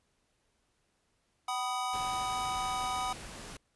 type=chord; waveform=square; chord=B major; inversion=second; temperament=equal with one note detuned; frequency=758.6 / 987.8 / 1244.5 Hz; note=F#5 / B5 / D#6; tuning=+43 / 0 / 0 cents; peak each=-36 / -38 / -37 dBFS; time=1.48-3.13 s; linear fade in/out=5 ms
type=noise; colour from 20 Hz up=pink; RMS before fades=-45 dBFS; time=1.93-3.57 s; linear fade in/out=5 ms
effects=pink hiss -75 dBFS RMS until 3.75 s + resampled to 24000 Hz